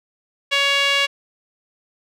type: tone with band-pass filter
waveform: sawtooth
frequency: 560 Hz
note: C#5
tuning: 18 cents sharp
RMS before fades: -18 dBFS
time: 0.51-1.07 s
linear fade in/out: 20 ms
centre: 2800 Hz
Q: 2.2
effects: none